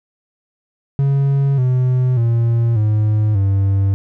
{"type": "tone with pitch steps", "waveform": "triangle", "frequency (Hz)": [138.59, 127.09, 116.54, 106.87, 98], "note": ["C#3", "C3", "A#2", "A2", "G2"], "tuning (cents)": [0, -50, 0, -50, 0], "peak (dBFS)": -10, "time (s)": [0.99, 3.94], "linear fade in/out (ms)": 0, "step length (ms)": 590, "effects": []}